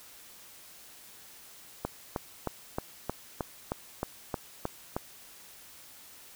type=click train; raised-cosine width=1 ms; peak=-16 dBFS; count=11; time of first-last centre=1.85-4.965 s; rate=3.21 Hz; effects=white hiss -52 dBFS RMS until 6.35 s